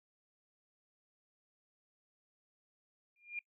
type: tone with exponential growth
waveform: sine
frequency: 2408 Hz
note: D7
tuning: 43 cents sharp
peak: -34 dBFS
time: 3.16-3.39 s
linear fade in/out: 2 ms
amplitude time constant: 48 ms
effects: noise-tail reverb RT60 0.1 s tail -23 dB re dry